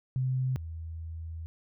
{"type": "tone pair in turn", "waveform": "sine", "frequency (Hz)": [129.5, 81.42], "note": ["C3", "E2"], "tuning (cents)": [-17, -21], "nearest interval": "minor sixth", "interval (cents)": 804, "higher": "first", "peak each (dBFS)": [-26, -36], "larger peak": "first", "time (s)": [[0.16, 0.56], [0.56, 1.46]], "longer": "second", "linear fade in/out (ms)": 0, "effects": []}